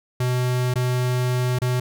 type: tone with dropouts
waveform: square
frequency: 125.3 Hz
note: B2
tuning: 25 cents sharp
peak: -20 dBFS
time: 0.2-1.8 s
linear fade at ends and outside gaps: 5 ms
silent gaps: 0.74-0.756 / 1.588-1.617 s
effects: none